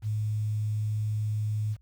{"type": "tone with quantisation", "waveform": "sine", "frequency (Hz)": 106.8, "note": "G#2", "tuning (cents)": 49, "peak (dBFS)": -26, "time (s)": [0.02, 1.77], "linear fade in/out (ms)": 50, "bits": 9, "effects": ["added 60 Hz sine -57 dBFS peak until 1.81 s"]}